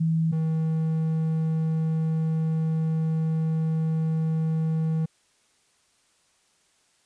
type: tone pair in turn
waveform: sine / triangle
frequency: 162.1 / 159.87 Hz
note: E3 / D#3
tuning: -29 / +47 cents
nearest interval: unison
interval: 24 cents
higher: first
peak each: -20 dBFS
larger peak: neither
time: 0-0.32 / 0.32-5.06 s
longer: second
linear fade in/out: 10 ms
effects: white hiss -65 dBFS RMS until 7.05 s + resampled to 22050 Hz